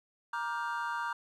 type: chord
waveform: triangle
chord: G minor seventh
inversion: first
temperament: just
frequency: 940.8 / 1176 / 1411.2 / 1568 Hz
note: Bb5 / D6 / F6 / G6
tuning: +16 / +2 / +18 / 0 cents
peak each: -34 / -37 / -38 / -38 dBFS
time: 0.33-1.13 s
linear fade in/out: 5 ms
effects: none